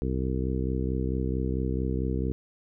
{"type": "harmonic tone", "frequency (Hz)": 64.5, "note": "C2", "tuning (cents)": -24, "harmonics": [1, 2, 3, 4, 5, 6, 7], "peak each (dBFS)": [-29, -32, -34, -35, -36, -37, -37], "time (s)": [0.02, 2.32], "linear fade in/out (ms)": 0, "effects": []}